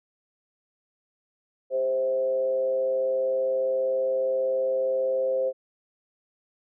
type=tone with frequency modulation; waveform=sine; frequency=523.3 Hz; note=C5; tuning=in tune; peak=-22 dBFS; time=1.7-5.53 s; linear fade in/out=50 ms; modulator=125 Hz; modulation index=0.47; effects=none